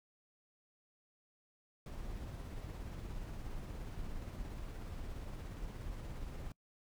brown noise with tremolo, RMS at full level -43 dBFS, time 1.86-6.52 s, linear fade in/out 2 ms, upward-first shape sine, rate 17 Hz, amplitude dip 25%, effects noise-tail reverb RT60 0.1 s tail -25 dB re dry

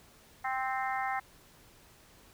harmonic tone, 261.6 Hz, C4, in tune, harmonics 3 / 4 / 5 / 6 / 7 / 8, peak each -33 / -39 / -39 / -44 / -39 / -41 dBFS, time 0.44-1.2 s, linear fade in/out 10 ms, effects pink hiss -59 dBFS RMS until 2.33 s

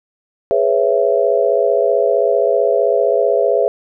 sine chord, C# minor seventh, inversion second, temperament just, 415.8 / 498.9 / 554.4 / 665.2 Hz, G#4 / B4 / C#5 / E5, +2 / +17 / 0 / +16 cents, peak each -17 dBFS, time 0.51-3.68 s, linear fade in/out 0 ms, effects none

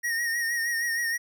square tone with vibrato, 1864.7 Hz, A#6, in tune, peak -26 dBFS, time 0.03-1.18 s, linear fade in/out 20 ms, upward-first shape sine, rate 6.4 Hz, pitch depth 43 cents each way, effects none

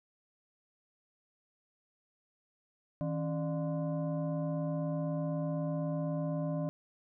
sine tone with frequency modulation, 160 Hz, D#3, 49 cents sharp, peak -31 dBFS, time 3.01-6.69 s, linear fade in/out 0 ms, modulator 436 Hz, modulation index 1, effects none

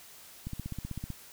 click train, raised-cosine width 5 ms, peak -24 dBFS, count 11, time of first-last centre 0.47-1.103 s, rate 15.8 Hz, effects white hiss -52 dBFS RMS until 1.32 s

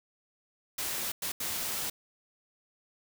white noise bursts at uneven times, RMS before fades -34 dBFS, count 3, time 0.78-1.12 / 1.22-1.32 / 1.4-1.9 s, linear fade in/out 5 ms, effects none

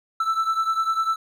triangle beating tone pair, 1321 / 1331 Hz, E6 / E6, +3 / +16 cents, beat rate 10 Hz, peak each -20 / -24 dBFS, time 0.2-1.16 s, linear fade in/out 5 ms, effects none

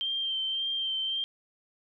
sine tone with vibrato, 3147 Hz, G7, 6 cents sharp, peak -28 dBFS, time 0.01-1.24 s, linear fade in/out 0 ms, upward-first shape sine, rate 1.8 Hz, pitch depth 21 cents each way, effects none

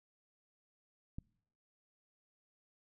click, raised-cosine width 5 ms, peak -30 dBFS, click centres 1.185 s, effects noise-tail reverb RT60 0.7 s tail -26 dB re dry

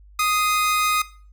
sawtooth tone pair together, 1245.6 / 2074 Hz, D#6 / C7, +2 / -16 cents, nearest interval major sixth, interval 882 cents, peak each -15 / -26 dBFS, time 0.19-1.02 s, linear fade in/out 5 ms, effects noise-tail reverb RT60 0.4 s tail -18 dB re dry + added 50 Hz sine -45 dBFS peak until 1.32 s

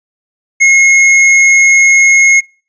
square tone, 2162 Hz, C#7, 44 cents flat, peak -4 dBFS, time 0.6-2.41 s, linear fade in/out 20 ms, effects noise-tail reverb RT60 0.4 s tail -26 dB re dry + resampled to 16000 Hz

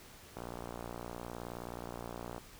click train, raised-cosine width 1 ms, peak -28 dBFS, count 120, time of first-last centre 0.37-2.38 s, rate 59.2 Hz, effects pink hiss -55 dBFS RMS until 2.59 s

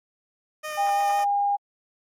15% pulse tone with vibrato, 611 Hz, D#5, 32 cents flat, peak -24 dBFS, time 0.63-1.25 s, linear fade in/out 20 ms, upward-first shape sine, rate 6 Hz, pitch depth 13 cents each way
sine tone with pitch glide, 803 to 809.1 Hz, G5 to G#5, +41 to -45 cents, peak -20 dBFS, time 0.77-1.57 s, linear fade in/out 20 ms, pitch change +14 cents, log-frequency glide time 0.89-1.2 s
effects AAC 64 kbps

